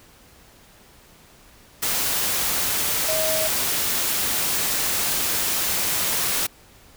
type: tone in noise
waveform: sine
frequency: 633 Hz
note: D#5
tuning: 30 cents sharp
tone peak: -24 dBFS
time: 3.08-3.48 s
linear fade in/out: 10 ms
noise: white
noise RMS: -23 dBFS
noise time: 1.82-6.47 s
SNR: -4 dB
effects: pink hiss -51 dBFS RMS until 6.96 s